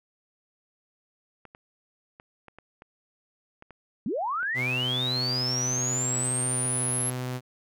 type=clicks; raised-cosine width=0.5 ms; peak=-31 dBFS; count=9; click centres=1.453 / 1.549 / 2.199 / 2.483 / 2.586 / 2.821 / 3.624 / 3.707 / 4.43 s
type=linear sweep; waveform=sine; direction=up; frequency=174.4 to 11175 Hz; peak=-26 dBFS; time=4.06-7.1 s; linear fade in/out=2 ms
type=tone; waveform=sawtooth; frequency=126.5 Hz; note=B2; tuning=42 cents sharp; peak=-26 dBFS; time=4.54-7.41 s; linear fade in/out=50 ms
effects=none